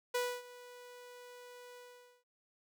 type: tone with ADSR envelope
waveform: sawtooth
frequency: 491.6 Hz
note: B4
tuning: 8 cents flat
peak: -27 dBFS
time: 0.14-2.24 s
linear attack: 10 ms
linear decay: 270 ms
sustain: -20 dB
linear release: 470 ms
effects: none